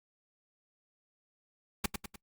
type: noise with echo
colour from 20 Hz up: pink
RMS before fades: -29 dBFS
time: 1.84-1.86 s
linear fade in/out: 5 ms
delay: 100 ms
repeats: 3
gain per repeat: -6 dB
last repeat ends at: 2.16 s
effects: noise-tail reverb RT60 0.1 s tail -23 dB re dry + Opus 48 kbps